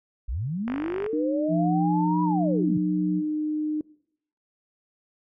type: linear two-way sweep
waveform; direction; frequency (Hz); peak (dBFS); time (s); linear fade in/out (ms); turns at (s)
sine; up then down; 43.48 to 987.8 to 118.3; -26; 0.28-2.78; 10; 2.23
type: click train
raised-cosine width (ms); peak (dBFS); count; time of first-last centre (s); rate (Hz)
0.5; -19; 20; 0.68-1.063; 49.6
type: tone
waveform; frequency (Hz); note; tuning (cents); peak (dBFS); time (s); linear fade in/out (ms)
sine; 305.1; D#4; -34; -24; 1.13-3.81; 2
type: tone with pitch glide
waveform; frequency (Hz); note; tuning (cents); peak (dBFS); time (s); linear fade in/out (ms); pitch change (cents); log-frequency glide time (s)
sine; 171 to 181.17; F3 to F#3; -36 to -36; -23; 1.48-3.23; 50; +100; 1.59-2.93
effects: noise-tail reverb RT60 0.7 s tail -22 dB re dry